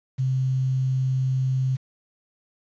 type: tone with quantisation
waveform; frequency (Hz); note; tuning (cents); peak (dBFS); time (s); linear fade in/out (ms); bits
sine; 130.81; C3; 0; -20; 0.18-1.77; 20; 8
effects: resampled to 16000 Hz